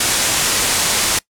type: low-pass noise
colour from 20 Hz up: white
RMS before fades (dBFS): -17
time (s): 0-1.19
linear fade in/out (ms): 5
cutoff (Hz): 10000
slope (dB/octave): 24
effects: noise-tail reverb RT60 0.1 s tail -22 dB re dry